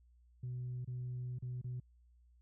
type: tone with dropouts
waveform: sine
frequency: 124.7 Hz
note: B2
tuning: 17 cents sharp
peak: -37 dBFS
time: 0.43-1.8 s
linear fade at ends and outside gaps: 5 ms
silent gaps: 0.847-0.875 / 1.387-1.423 / 1.615-1.643 s
effects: tanh soft clip ceiling -36 dBFS + added 60 Hz sine -63 dBFS peak until 2.41 s